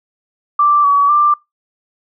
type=tone with pitch steps; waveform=sine; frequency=1174 / 1136 / 1183 Hz; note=D6 / C#6 / D6; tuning=-1 / +42 / +12 cents; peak=-8 dBFS; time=0.59-1.34 s; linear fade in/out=5 ms; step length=250 ms; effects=noise-tail reverb RT60 0.2 s tail -24 dB re dry

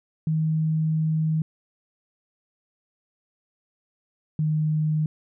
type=tone pair in turn; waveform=sine; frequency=157.7 / 154.45 Hz; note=D#3 / D#3; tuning=+24 / -12 cents; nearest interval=unison; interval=36 cents; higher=first; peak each=-20 dBFS; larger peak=neither; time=0.27-1.42 / 4.39-5.06 s; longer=first; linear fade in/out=2 ms; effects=none

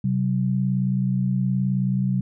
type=tone pair together; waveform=sine; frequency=130.81 / 189.76 Hz; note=C3 / F#3; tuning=0 / +44 cents; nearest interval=tritone; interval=644 cents; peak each=-22 dBFS; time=0.04-2.21 s; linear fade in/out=5 ms; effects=none

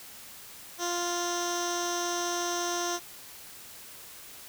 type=tone with low-pass filter; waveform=15% pulse; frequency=349.2 Hz; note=F4; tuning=in tune; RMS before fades=-31 dBFS; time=0.78-3 s; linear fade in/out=50 ms; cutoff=6200 Hz; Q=5; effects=white hiss -47 dBFS RMS until 4.48 s

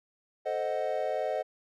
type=chord; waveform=triangle; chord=A diminished seventh; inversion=none; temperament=equal; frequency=440 / 523.3 / 622.3 / 740 Hz; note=A4 / C5 / Eb5 / Gb5; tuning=0 / 0 / 0 / 0 cents; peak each=-35 / -32 / -30 / -33 dBFS; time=0.45-1.43 s; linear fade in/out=20 ms; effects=none

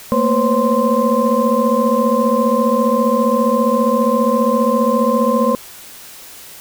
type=tone cluster; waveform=sine; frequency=222.3 / 237.2 / 501 / 541 / 1043 Hz; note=A3 / A#3 / B4 / C#5 / C6; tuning=+18 / +30 / +25 / -42 / -6 cents; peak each=-18 dBFS; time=0.12-5.55 s; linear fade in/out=0 ms; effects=tanh soft clip ceiling 0 dBFS + white hiss -37 dBFS RMS until 6.6 s

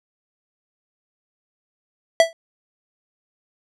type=tone with exponential decay; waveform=square; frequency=659.3 Hz; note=E5; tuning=in tune; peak=-7 dBFS; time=2.2-2.33 s; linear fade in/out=1 ms; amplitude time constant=27 ms; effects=low-pass 8000 Hz 12 dB/octave

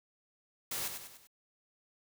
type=noise with echo; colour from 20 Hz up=white; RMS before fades=-37 dBFS; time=0.71-0.88 s; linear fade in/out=5 ms; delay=98 ms; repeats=4; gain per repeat=-6 dB; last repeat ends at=1.272 s; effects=none

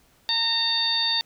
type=harmonic tone with a mistuned harmonic; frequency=912 Hz; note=A#5; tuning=38 cents flat; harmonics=1 / 2 / 3 / 4 / 5; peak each=-33 / -32 / -36 / -24 / -24 dBFS; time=0.29-1.21 s; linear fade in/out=0 ms; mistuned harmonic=2; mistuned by=+15 cents; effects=pink hiss -60 dBFS RMS until 1.25 s

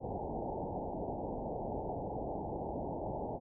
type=low-pass noise; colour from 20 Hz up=white; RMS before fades=-39 dBFS; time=0-3.4 s; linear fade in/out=50 ms; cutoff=880 Hz; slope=96 dB/octave; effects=none

